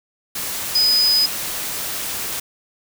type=tone in noise; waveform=sine; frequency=5000 Hz; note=D#8; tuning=8 cents sharp; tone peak=-13 dBFS; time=0.75-1.26 s; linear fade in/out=5 ms; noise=white; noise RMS=-26 dBFS; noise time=0.35-2.4 s; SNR=+10 dB; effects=none